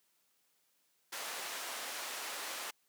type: band-pass noise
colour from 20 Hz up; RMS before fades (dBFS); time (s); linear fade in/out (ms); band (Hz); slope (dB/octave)
pink; -42; 1.12-2.71; 10; 710 to 14000; 12
effects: white hiss -75 dBFS RMS until 2.88 s + high-pass 150 Hz 12 dB/octave